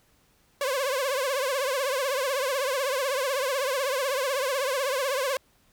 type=tone with vibrato; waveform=sawtooth; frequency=537 Hz; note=C5; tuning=45 cents sharp; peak=-21 dBFS; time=0.61-5.37 s; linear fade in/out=2 ms; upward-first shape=triangle; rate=16 Hz; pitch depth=150 cents each way; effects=pink hiss -64 dBFS RMS until 5.72 s